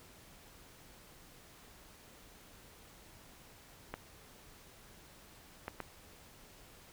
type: clicks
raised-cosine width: 0.5 ms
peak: -24 dBFS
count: 3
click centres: 3.94 / 5.681 / 5.803 s
effects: pink hiss -58 dBFS RMS until 6.92 s